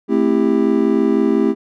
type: chord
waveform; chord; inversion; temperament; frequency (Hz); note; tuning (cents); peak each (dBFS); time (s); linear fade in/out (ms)
triangle; A minor seventh; none; just; 220 / 264 / 330 / 396; A3 / C4 / E4 / G4; 0 / +16 / +2 / +18; -16; 0.08-1.55; 50
effects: none